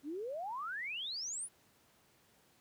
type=exponential sweep; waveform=sine; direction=up; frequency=270.1 to 10430 Hz; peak=-38 dBFS; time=0.03-1.49 s; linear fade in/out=50 ms; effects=pink hiss -68 dBFS RMS until 2.6 s + high-pass 100 Hz 12 dB/octave